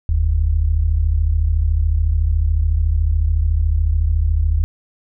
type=tone pair together; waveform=sine; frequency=43.93 / 77.78 Hz; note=F1 / D#2; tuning=+11 / 0 cents; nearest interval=minor seventh; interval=989 cents; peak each=-17 / -15 dBFS; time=0.09-4.64 s; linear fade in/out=0 ms; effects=none